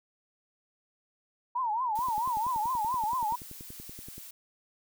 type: tone with vibrato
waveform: sine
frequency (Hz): 935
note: A#5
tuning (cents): +5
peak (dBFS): -27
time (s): 1.55-3.36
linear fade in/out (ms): 10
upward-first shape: triangle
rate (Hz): 4.5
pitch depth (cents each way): 220
type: noise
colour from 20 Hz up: blue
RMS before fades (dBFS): -46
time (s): 1.95-4.31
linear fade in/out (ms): 5
type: click train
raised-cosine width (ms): 3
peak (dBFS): -33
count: 24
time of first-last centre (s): 1.99-4.18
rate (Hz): 10.5
effects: none